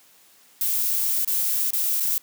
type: noise with dropouts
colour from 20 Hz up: violet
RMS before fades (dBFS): -23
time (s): 0.61-2.18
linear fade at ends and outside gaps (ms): 1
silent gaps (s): 1.248-1.276 / 1.706-1.733 / 2-2.005
effects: white hiss -55 dBFS RMS until 2.22 s + high-pass 150 Hz 12 dB/octave